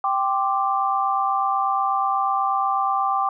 sine chord, G suspended fourth, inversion none, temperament equal, 784 / 1046.5 / 1174.7 Hz, G5 / C6 / D6, 0 / 0 / 0 cents, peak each -22 / -27 / -22 dBFS, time 0.04-3.29 s, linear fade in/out 2 ms, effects none

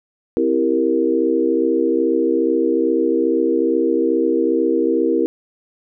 sine chord, C dominant seventh, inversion none, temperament equal, 261.6 / 329.6 / 392 / 466.2 Hz, C4 / E4 / G4 / Bb4, 0 / 0 / 0 / 0 cents, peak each -22 / -18 / -21 / -19 dBFS, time 0.37-5.26 s, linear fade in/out 0 ms, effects none

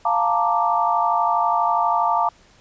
sine chord, Bb major seventh, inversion second, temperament equal, 698.5 / 880 / 932.3 / 1174.7 Hz, F5 / A5 / Bb5 / D6, 0 / 0 / 0 / 0 cents, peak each -22 dBFS, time 0.05-2.29 s, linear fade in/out 5 ms, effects pink hiss -53 dBFS RMS until 2.6 s + resampled to 16000 Hz

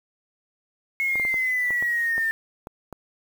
sine exponential sweep, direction down, 2180 to 1790 Hz, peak -21 dBFS, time 1-2.31 s, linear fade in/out 0 ms
clicks, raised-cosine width 1 ms, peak -22 dBFS, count 9, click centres 1.156 / 1.198 / 1.251 / 1.342 / 1.706 / 1.825 / 2.18 / 2.671 / 2.927 s
effects 7-bit

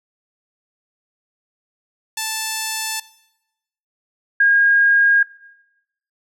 5% pulse / sine tone pair in turn, 880 / 1627 Hz, A5 / G#6, 0 / -36 cents, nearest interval major seventh, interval 1064 cents, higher second, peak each -10 dBFS, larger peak neither, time 2.17-3 / 4.4-5.23 s, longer neither, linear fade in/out 5 ms, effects noise-tail reverb RT60 0.9 s tail -20 dB re dry

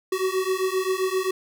square beating tone pair, 372.6 / 380.2 Hz, F#4 / F#4, +12 / +47 cents, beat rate 7.6 Hz, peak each -26 / -26 dBFS, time 0.12-1.31 s, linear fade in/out 5 ms, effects 9-bit

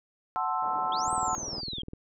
sine chord, F# half-diminished seventh, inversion none, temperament equal, 740 / 880 / 1046.5 / 1318.5 Hz, F#5 / A5 / C6 / E6, 0 / 0 / 0 / 0 cents, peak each -32 dBFS, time 0.36-1.35 s, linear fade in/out 0 ms
white band-pass noise, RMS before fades -44 dBFS, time 0.62-1.61 s, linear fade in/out 10 ms, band 140 to 910 Hz, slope 24 dB/octave
sine linear two-way sweep, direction up then down, 3136 to 8372 to 3136 Hz, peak -34 dBFS, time 0.92-1.82 s, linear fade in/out 2 ms, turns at 1.12 s
click train, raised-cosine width 3 ms, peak -27 dBFS, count 18, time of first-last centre 1.08-1.934 s, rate 19.9 Hz
effects none

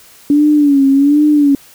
sine tone with vibrato, 285.7 Hz, D4, 48 cents flat, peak -6 dBFS, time 0.3-1.55 s, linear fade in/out 2 ms, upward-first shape sine, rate 1.3 Hz, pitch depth 87 cents each way, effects white hiss -42 dBFS RMS until 1.74 s

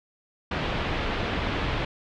pink low-pass noise, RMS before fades -28 dBFS, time 0.51-1.85 s, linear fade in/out 5 ms, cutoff 3500 Hz, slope 24 dB/octave, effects none

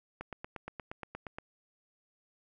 click train, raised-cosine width 0.5 ms, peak -25 dBFS, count 11, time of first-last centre 0.21-1.385 s, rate 8.51 Hz, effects none

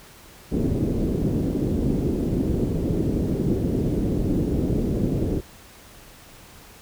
white low-pass noise, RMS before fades -23 dBFS, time 0.51-5.41 s, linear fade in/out 20 ms, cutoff 360 Hz, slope 24 dB/octave, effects pink hiss -47 dBFS RMS until 6.81 s

